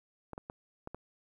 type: clicks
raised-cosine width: 1 ms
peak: -27 dBFS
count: 5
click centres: 0.333 / 0.379 / 0.499 / 0.874 / 0.946 s
effects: 11-bit